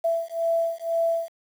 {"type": "beating tone pair", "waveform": "sine", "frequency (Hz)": [665, 667], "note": ["E5", "E5"], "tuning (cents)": [15, 20], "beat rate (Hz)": 2, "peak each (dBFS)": -25, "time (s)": [0.04, 1.29], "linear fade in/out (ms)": 10, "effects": ["8-bit"]}